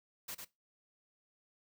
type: noise with echo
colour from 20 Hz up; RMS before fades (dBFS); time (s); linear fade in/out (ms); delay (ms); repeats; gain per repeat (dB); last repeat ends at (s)
white; -43; 0.28-0.35; 10; 100; 1; -4; 0.45
effects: noise-tail reverb RT60 0.2 s tail -19 dB re dry